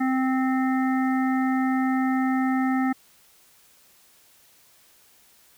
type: harmonic tone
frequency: 261 Hz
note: C4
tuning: 4 cents flat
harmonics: 1 / 3 / 5 / 7 / 8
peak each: -21 / -29 / -33 / -34 / -40 dBFS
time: 0-2.93 s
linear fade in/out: 10 ms
effects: white hiss -57 dBFS RMS until 5.57 s